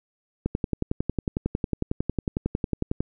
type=click train; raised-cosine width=3 ms; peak=-11 dBFS; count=29; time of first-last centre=0.46-3.005 s; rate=11 Hz; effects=none